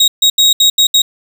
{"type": "tone bursts at uneven times", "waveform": "35% pulse", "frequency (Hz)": 3787, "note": "A#7", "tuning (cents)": 27, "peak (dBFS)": -4, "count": 6, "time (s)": [[0, 0.08], [0.22, 0.3], [0.38, 0.53], [0.6, 0.7], [0.78, 0.87], [0.94, 1.02]], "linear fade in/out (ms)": 5, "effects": []}